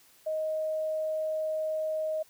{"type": "tone", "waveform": "sine", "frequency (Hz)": 626, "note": "D#5", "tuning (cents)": 10, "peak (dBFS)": -28, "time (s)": [0.26, 2.23], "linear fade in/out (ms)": 10, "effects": ["white hiss -60 dBFS RMS until 2.29 s"]}